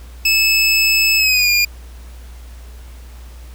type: tone with pitch glide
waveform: 25% pulse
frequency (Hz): 2607 to 2418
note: E7 to D7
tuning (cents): -20 to +50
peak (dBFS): -8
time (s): 0.25-1.65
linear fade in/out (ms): 5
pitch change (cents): -130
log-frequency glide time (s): 1.17-1.5
effects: added 60 Hz sine -33 dBFS peak until 3.54 s + pink hiss -46 dBFS RMS until 3.54 s